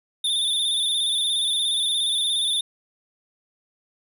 square tone with vibrato, 3558 Hz, A7, 19 cents sharp, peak -21 dBFS, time 0.24-2.61 s, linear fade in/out 5 ms, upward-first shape square, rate 17 Hz, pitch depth 41 cents each way, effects none

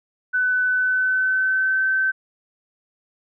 sine tone with pitch glide, 1502 to 1540.7 Hz, F#6 to G6, +26 to -30 cents, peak -17 dBFS, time 0.33-2.12 s, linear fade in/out 20 ms, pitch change +44 cents, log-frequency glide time 0.69-1.85 s, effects none

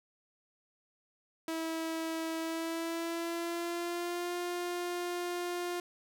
sawtooth tone with pitch glide, 324.9 to 352.3 Hz, E4 to F4, -25 to +15 cents, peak -30 dBFS, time 1.48-5.8 s, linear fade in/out 2 ms, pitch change +140 cents, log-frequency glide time 2.39-4.34 s, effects none

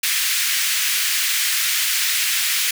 pink high-pass noise, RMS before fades -20 dBFS, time 0.03-2.71 s, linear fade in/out 5 ms, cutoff 1800 Hz, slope 24 dB/octave, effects none

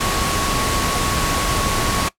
sine tone in noise, 1108.7 Hz, C#6, in tune, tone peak -24 dBFS, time 0-2.09 s, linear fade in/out 10 ms, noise pink, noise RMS -20 dBFS, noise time 0-2.09 s, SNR -7 dB, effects noise-tail reverb RT60 0.1 s tail -19 dB re dry + low-pass 11000 Hz 12 dB/octave

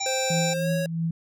harmonic tone, 784 Hz, G5, in tune, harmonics 1 / 3 / 5 / 7 / 9, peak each -31 / -34 / -33 / -35 / -30 dBFS, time 0-0.54 s, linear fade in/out 10 ms
square tone with pitch glide, 523.3 to 552.2 Hz, C5 to C#5, 0 to -7 cents, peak -27 dBFS, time 0.06-0.86 s, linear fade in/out 2 ms, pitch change +93 cents, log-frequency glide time 0.5-0.71 s
sine tone with tremolo, 165.1 Hz, E3, 3 cents sharp, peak -22 dBFS, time 0.3-1.11 s, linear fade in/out 5 ms, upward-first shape triangle, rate 3 Hz, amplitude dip 60%
effects none

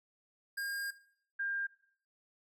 square / sine tone pair in turn, 1615 / 1601.1 Hz, G#6 / G6, -49 / +36 cents, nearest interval unison, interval 15 cents, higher first, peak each -36 / -33 dBFS, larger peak second, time 0.57-0.91 / 1.39-1.67 s, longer first, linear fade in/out 10 ms, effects noise-tail reverb RT60 0.6 s tail -17 dB re dry

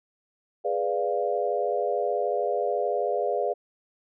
sine chord, G# diminished seventh, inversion none, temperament equal, 415.3 / 493.9 / 587.3 / 698.5 Hz, G#4 / B4 / D5 / F5, 0 / 0 / 0 / 0 cents, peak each -29 dBFS, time 0.64-3.54 s, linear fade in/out 20 ms, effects none

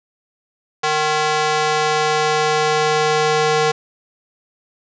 square tone with high-pass filter sweep, 153.5 Hz, D#3, 23 cents flat, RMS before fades -17 dBFS, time 0.83-3.72 s, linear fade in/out 10 ms, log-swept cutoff 720 to 460 Hz, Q 1.1, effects resampled to 16000 Hz + 7-bit

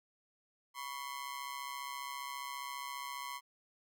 sawtooth ring-modulated tone, 1046.5 Hz, C6, in tune, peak -34 dBFS, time 0.74-3.41 s, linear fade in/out 50 ms, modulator 67.4 Hz, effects none

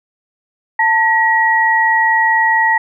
sine tone pair together, 890 / 1907.8 Hz, A5 / A#6, +20 / +40 cents, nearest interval octave + minor second, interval 1320 cents, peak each -13 / -12 dBFS, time 0.79-2.78 s, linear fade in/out 5 ms, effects none

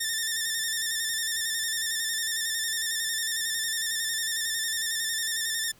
10% pulse tone with vibrato, 1800 Hz, A6, 39 cents sharp, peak -18 dBFS, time 0-5.72 s, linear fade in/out 10 ms, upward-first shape square, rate 11 Hz, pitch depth 37 cents each way, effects pink hiss -58 dBFS RMS until 5.79 s

